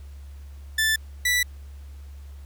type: tone pair in turn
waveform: sawtooth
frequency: 1760 / 1968.1 Hz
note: A6 / B6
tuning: 0 / -7 cents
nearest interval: major second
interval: 193 cents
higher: second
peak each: -16 dBFS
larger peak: neither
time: 0.78-0.96 / 1.25-1.43 s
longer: neither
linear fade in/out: 5 ms
effects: added 70 Hz sine -38 dBFS peak until 2.45 s + pink hiss -58 dBFS RMS until 2.45 s